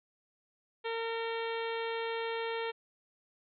harmonic tone, 456.7 Hz, A#4, 36 cents flat, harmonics 1 / 2 / 3 / 4 / 5 / 6 / 7 / 8 / 9, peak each -35 / -40 / -45 / -44 / -45 / -48 / -47 / -50 / -55 dBFS, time 0.84-2.72 s, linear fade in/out 20 ms, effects none

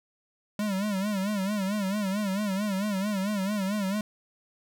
square tone with vibrato, 200.2 Hz, G3, 37 cents sharp, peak -27 dBFS, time 0.59-4.01 s, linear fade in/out 2 ms, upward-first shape sine, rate 4.5 Hz, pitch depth 110 cents each way, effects none

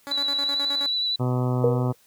10% pulse tone with tremolo, 282.6 Hz, C#4, 34 cents sharp, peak -24 dBFS, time 0.07-0.86 s, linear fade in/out 0 ms, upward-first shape square, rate 9.5 Hz, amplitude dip 70%
sine tone with vibrato, 3951 Hz, B7, in tune, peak -22 dBFS, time 0.11-1.16 s, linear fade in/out 5 ms, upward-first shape sine, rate 11 Hz, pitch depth 17 cents each way
harmonic tone, 125.6 Hz, B2, 30 cents sharp, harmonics 1 / 2 / 3 / 4 / 5 / 6 / 7 / 8 / 9 / 10, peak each -22 / -28 / -32 / -34 / -36 / -38 / -39 / -40 / -41 / -42 dBFS, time 1.19-1.93 s, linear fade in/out 20 ms
sine tone with exponential decay, 480 Hz, B4, 49 cents flat, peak -14 dBFS, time 1.64-1.95 s, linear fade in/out 1 ms, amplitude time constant 67 ms
effects white hiss -59 dBFS RMS until 2.06 s + high-pass 60 Hz 12 dB/octave

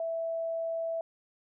sine tone, 659.3 Hz, E5, in tune, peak -30 dBFS, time 0-1.01 s, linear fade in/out 2 ms, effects none

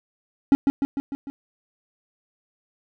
triangle tone with echo, 277.5 Hz, C#4, 2 cents sharp, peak -9 dBFS, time 0.52-0.55 s, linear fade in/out 0 ms, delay 150 ms, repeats 5, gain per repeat -4 dB, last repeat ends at 1.3 s, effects none

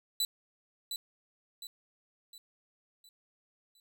sawtooth tone with echo, 3972 Hz, B7, 9 cents sharp, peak -25 dBFS, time 0.2-0.25 s, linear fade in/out 2 ms, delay 710 ms, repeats 5, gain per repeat -7 dB, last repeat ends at 3.8 s, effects none

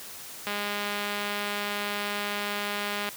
click train, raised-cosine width 0.3 ms, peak -15 dBFS, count 538, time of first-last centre 0.47-3.09 s, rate 205 Hz, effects white hiss -42 dBFS RMS until 3.16 s + high-pass 80 Hz 12 dB/octave

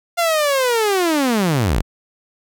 sawtooth linear sweep, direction down, 698.5 to 33.66 Hz, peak -11 dBFS, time 0.17-1.82 s, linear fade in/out 20 ms, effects none

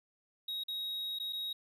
triangle tone with dropouts, 3790 Hz, A#7, 28 cents sharp, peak -34 dBFS, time 0.48-1.53 s, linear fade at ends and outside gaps 5 ms, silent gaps 0.637-0.682 / 1.188-1.198 / 1.326-1.33 s, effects none

